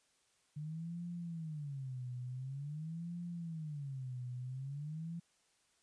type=tone with vibrato; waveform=sine; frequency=146.83 Hz; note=D3; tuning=in tune; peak=-40 dBFS; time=0.56-5.2 s; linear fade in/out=10 ms; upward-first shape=sine; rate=0.47 Hz; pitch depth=290 cents each way; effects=white hiss -74 dBFS RMS until 5.82 s + resampled to 22050 Hz